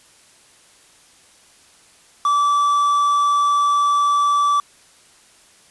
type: tone with quantisation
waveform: triangle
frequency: 1158 Hz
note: D6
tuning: 25 cents flat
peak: -12 dBFS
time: 2.25-4.6 s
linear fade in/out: 2 ms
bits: 5
effects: white hiss -51 dBFS RMS until 5.7 s + resampled to 24000 Hz